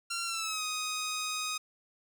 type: tone with pitch glide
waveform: 10% pulse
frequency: 1373 to 1251.8 Hz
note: F6 to D#6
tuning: -30 to +10 cents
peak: -24 dBFS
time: 0.1-1.58 s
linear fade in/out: 10 ms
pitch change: -160 cents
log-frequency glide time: 0.25-0.63 s
effects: none